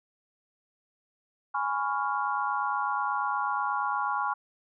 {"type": "chord", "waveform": "sine", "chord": "C# dominant seventh", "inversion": "second", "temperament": "equal with one note detuned", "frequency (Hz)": [830.6, 1000.4, 1108.7, 1396.9], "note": ["G#5", "B5", "C#6", "E#6"], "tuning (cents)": [0, 22, 0, 0], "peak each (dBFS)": [-31, -33, -31, -33], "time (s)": [1.54, 4.34], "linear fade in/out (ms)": 10, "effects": []}